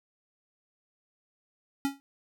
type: tone with exponential decay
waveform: square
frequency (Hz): 277.2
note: C#4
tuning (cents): 0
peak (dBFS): -23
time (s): 1.85-2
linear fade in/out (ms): 0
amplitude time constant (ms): 32
effects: none